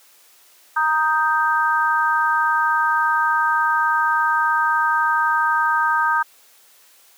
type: chord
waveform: sine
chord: Eb major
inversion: second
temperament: equal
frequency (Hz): 932.3 / 1244.5 / 1568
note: Bb5 / Eb6 / G6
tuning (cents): 0 / 0 / 0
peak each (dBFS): -20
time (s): 0.76-6.23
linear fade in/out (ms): 10
effects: white hiss -52 dBFS RMS until 7.17 s + high-pass 400 Hz 12 dB/octave